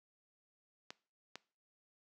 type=clicks; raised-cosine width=0.2 ms; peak=-27 dBFS; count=2; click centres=0.905 / 1.356 s; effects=noise-tail reverb RT60 0.4 s tail -21 dB re dry + high-pass 200 Hz 12 dB/octave